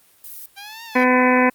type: noise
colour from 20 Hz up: violet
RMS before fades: -36 dBFS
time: 0.24-0.46 s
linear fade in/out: 2 ms
type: linear two-way sweep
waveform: 10% pulse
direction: up then down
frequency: 784 to 932.3 to 784 Hz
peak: -26 dBFS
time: 0.56-1.05 s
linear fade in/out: 20 ms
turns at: 0.84 s
type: harmonic tone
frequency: 252.2 Hz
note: B3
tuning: 36 cents sharp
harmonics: 1 / 2 / 3 / 4 / 6 / 7 / 8 / 9 / 10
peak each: -17 / -19 / -24 / -19 / -26 / -22 / -23 / -24 / -27 dBFS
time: 0.95-1.5 s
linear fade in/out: 10 ms
effects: white hiss -55 dBFS RMS until 1.54 s + Opus 32 kbps